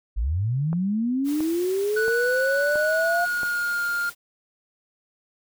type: linear sweep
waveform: sine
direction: up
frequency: 45.79 to 705 Hz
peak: -21 dBFS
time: 0.16-3.26 s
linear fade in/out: 20 ms
type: click train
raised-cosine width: 1 ms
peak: -21 dBFS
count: 5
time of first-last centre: 0.73-3.433 s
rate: 1.48 Hz
type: noise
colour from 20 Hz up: white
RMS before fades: -40 dBFS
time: 1.24-4.15 s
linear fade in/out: 50 ms
type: tone with pitch glide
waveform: triangle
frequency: 1480 to 1407.5 Hz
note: F#6 to F6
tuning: 0 to +13 cents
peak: -21 dBFS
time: 1.96-4.1 s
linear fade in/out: 10 ms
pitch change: -87 cents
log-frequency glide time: 2.73-3.87 s
effects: none